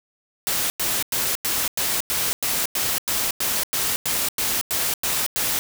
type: noise bursts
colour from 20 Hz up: white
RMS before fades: -23 dBFS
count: 16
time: 0.47-5.59 s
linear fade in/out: 0 ms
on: 230 ms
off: 96 ms
effects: none